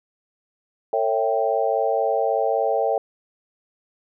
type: chord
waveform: sine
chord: A dominant seventh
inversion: none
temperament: equal with one note detuned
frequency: 450.8 / 554.4 / 659.3 / 784 Hz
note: A4 / C#5 / E5 / G5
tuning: +42 / 0 / 0 / 0 cents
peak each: -24 dBFS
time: 0.93-2.98 s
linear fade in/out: 2 ms
effects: none